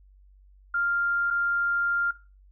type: tone with dropouts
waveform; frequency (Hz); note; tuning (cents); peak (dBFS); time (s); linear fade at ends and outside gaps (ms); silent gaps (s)
sine; 1396.9; F6; 0; -23; 0.74-2.11; 5; 1.304-1.308
effects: noise-tail reverb RT60 0.3 s tail -17 dB re dry + added 48 Hz sine -52 dBFS peak until 2.51 s